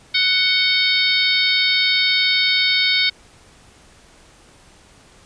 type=harmonic tone with a mistuned harmonic; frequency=741 Hz; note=F#5; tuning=2 cents sharp; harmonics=2 / 3 / 4 / 5 / 6 / 7; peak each=-27 / -19 / -24 / -19 / -21 / -29 dBFS; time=0.14-3.1 s; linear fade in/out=10 ms; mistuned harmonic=4; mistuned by=+86 cents; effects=pink hiss -49 dBFS RMS until 5.25 s + resampled to 22050 Hz